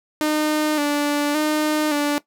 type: tone with vibrato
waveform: sawtooth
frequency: 298.2 Hz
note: D4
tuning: 27 cents sharp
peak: -14 dBFS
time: 0.21-2.18 s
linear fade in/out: 0 ms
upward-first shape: square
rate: 0.88 Hz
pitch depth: 40 cents each way
effects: noise-tail reverb RT60 0.1 s tail -17 dB re dry